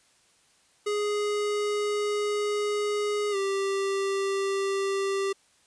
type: tone with pitch glide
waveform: square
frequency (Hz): 415.3 to 392.2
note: G#4 to G4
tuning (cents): 0 to +1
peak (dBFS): -26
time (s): 0.86-5.33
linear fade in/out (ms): 10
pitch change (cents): -99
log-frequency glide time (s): 3.31-3.36
effects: white hiss -63 dBFS RMS until 5.66 s + resampled to 22050 Hz